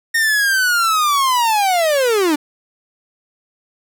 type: linear sweep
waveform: 45% pulse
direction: down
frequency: 1847 to 284.5 Hz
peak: -13 dBFS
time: 0.14-2.36 s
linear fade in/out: 10 ms
effects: none